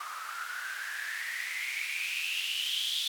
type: noise with band-pass filter sweep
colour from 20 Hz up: blue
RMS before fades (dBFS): -35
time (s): 0-3.08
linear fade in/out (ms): 5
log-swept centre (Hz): 1200 to 3500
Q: 9.4
effects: none